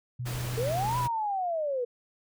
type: tone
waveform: sine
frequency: 123.47 Hz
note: B2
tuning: in tune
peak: -31 dBFS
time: 0.19-1.08 s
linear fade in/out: 10 ms
type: noise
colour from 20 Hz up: pink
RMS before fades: -38 dBFS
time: 0.25-1.08 s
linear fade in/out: 20 ms
type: linear two-way sweep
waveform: sine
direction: up then down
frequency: 432 to 1006 to 471.7 Hz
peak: -27 dBFS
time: 0.57-1.85 s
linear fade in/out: 10 ms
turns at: 0.98 s
effects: none